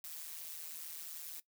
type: noise with amplitude modulation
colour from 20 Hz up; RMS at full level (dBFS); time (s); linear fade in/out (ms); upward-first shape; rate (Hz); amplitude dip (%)
blue; -43; 0.04-1.4; 2; sine; 159; 80
effects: noise-tail reverb RT60 0.1 s tail -18 dB re dry